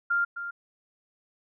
sine tone with echo, 1396.9 Hz, F6, in tune, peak -22 dBFS, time 0.1-0.25 s, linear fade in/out 10 ms, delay 260 ms, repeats 1, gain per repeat -10 dB, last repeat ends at 0.51 s, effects none

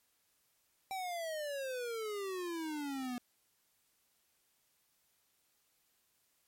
square exponential sweep, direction down, 781 to 241.4 Hz, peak -38 dBFS, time 0.91-3.18 s, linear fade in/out 0 ms, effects white hiss -75 dBFS RMS until 6.47 s + MP3 64 kbps

